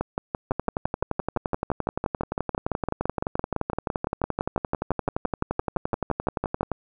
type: two click trains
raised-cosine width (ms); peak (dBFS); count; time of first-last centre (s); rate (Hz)
1; -11 / -11; 40 / 73; 0.01-6.609 / 0.51-6.717; 5.91 / 11.6
effects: none